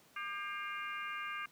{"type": "harmonic tone with a mistuned harmonic", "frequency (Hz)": 400, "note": "G4", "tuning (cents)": 35, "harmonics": [3, 4, 5, 6, 7], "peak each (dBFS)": [-42, -44, -46, -48, -49], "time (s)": [0.16, 1.46], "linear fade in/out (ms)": 5, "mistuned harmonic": 5, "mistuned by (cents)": 99, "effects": ["pink hiss -64 dBFS RMS until 1.51 s", "high-pass 150 Hz 12 dB/octave"]}